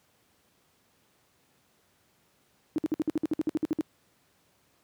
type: tone bursts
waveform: sine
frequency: 311.1 Hz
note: D#4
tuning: in tune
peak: -23 dBFS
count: 14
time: 2.76-3.809 s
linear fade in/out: 0 ms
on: 22 ms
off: 57 ms
effects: pink hiss -67 dBFS RMS until 4.83 s + high-pass 100 Hz 12 dB/octave